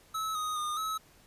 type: tone with pitch steps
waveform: square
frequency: 1296 / 1248 / 1220 / 1289 Hz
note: E6 / D#6 / D#6 / E6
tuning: -30 / +5 / -34 / -39 cents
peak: -32 dBFS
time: 0.14-0.98 s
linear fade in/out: 10 ms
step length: 210 ms
effects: pink hiss -60 dBFS RMS until 1.26 s + resampled to 32000 Hz